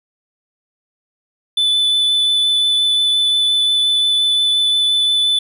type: tone with vibrato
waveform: triangle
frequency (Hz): 3496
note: A7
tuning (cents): -12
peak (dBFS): -11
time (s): 1.57-5.39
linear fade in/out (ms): 5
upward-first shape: sine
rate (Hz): 5.7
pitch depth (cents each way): 9
effects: none